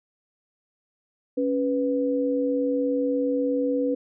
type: tone pair together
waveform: sine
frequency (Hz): 277.2 / 493.9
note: C#4 / B4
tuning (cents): 0 / 0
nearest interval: minor seventh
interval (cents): 1000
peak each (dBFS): -24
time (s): 1.37-3.95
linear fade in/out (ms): 10
effects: none